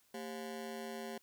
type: ring-modulated tone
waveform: 25% pulse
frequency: 311.1 Hz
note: D#4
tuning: in tune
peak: -35 dBFS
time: 0.14-1.18 s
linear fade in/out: 5 ms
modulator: 86.1 Hz
effects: white hiss -71 dBFS RMS until 1.22 s